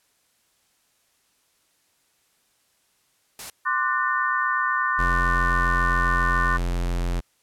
white noise, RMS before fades -36 dBFS, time 3.39-3.5 s, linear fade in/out 2 ms
sine chord, D dominant seventh, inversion third, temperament equal with one note detuned, 1046.5 / 1174.7 / 1480 / 1803.2 Hz, C6 / D6 / F#6 / A6, 0 / 0 / 0 / +42 cents, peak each -26 dBFS, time 3.65-6.58 s, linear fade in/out 20 ms
square tone, 43.65 Hz, F1, in tune, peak -23 dBFS, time 4.98-7.21 s, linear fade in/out 20 ms
effects white hiss -66 dBFS RMS until 7.42 s + low-pass 12000 Hz 12 dB/octave

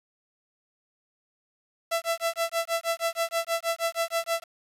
sawtooth tone with tremolo, 668 Hz, E5, 23 cents sharp, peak -19 dBFS, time 1.91-4.44 s, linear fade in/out 10 ms, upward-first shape sine, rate 6.3 Hz, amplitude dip 100%, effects resampled to 32000 Hz + 8-bit

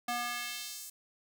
square tone with high-pass filter sweep, 241 Hz, B3, 42 cents flat, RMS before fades -38 dBFS, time 0.08-0.9 s, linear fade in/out 5 ms, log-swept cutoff 620 to 8700 Hz, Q 1, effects none

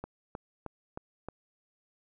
click train, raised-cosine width 1 ms, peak -24 dBFS, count 5, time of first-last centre 0.04-1.286 s, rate 3.21 Hz, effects none

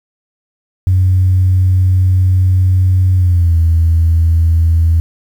sine tone with pitch glide, 92.5 to 82.41 Hz, F#2 to E2, 0 to 0 cents, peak -6 dBFS, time 0.87-5 s, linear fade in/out 0 ms, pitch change -200 cents, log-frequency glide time 3.15-3.58 s, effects tanh soft clip ceiling -3 dBFS + 7-bit

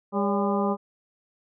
harmonic tone with a mistuned harmonic, 201.9 Hz, G#3, 49 cents flat, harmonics 1 / 2 / 3 / 4 / 5 / 6, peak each -25 / -28 / -30 / -31 / -32 / -33 dBFS, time 0.12-0.77 s, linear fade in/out 50 ms, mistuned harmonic 3, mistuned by -85 cents, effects none

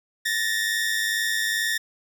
sawtooth tone pair together, 1760 / 1862.3 Hz, A6 / A#6, 0 / -2 cents, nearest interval minor second, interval 98 cents, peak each -22 dBFS, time 0.25-1.78 s, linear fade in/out 10 ms, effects none

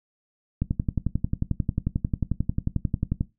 click train, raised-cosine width 5 ms, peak -11 dBFS, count 30, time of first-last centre 0.62-3.209 s, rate 11.2 Hz, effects noise-tail reverb RT60 0.2 s tail -17 dB re dry

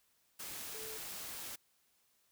sine tone in noise, 438.5 Hz, A4, 6 cents flat, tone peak -49 dBFS, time 0.74-0.98 s, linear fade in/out 10 ms, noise white, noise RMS -45 dBFS, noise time 0.39-1.56 s, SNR -7 dB, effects white hiss -74 dBFS RMS until 2.31 s

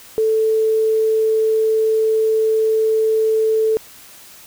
sine tone, 440 Hz, A4, in tune, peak -13 dBFS, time 0.18-3.77 s, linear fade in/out 0 ms, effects white hiss -42 dBFS RMS until 4.46 s

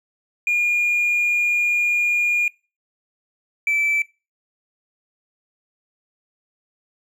triangle tone pair in turn, 2425 / 2321 Hz, D#7 / D7, -45 / -21 cents, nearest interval minor second, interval 76 cents, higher first, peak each -14 dBFS, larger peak neither, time 0.47-2.48 / 3.67-4.02 s, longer first, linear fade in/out 2 ms, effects noise-tail reverb RT60 0.3 s tail -24 dB re dry + tanh soft clip ceiling -12 dBFS

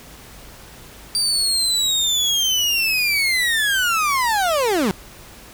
30% pulse linear sweep, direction down, 4699 to 174.61 Hz, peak -14 dBFS, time 1.15-4.91 s, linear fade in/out 0 ms, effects added 50 Hz sine -48 dBFS peak until 5.53 s + pink hiss -42 dBFS RMS until 5.53 s

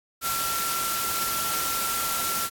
sine tone in noise, 1356 Hz, E6, 49 cents sharp, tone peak -29 dBFS, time 0.21-2.5 s, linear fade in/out 50 ms, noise white, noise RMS -28 dBFS, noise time 0.21-2.5 s, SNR -4 dB, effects AAC 64 kbps

